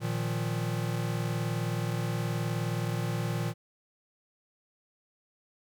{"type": "chord", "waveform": "square", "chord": "Bb suspended fourth", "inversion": "none", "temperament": "equal", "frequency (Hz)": [116.54, 155.56, 174.61], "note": ["Bb2", "Eb3", "F3"], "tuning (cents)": [0, 0, 0], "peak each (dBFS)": [-32, -35, -37], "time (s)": [0, 3.54], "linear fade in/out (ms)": 50, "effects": []}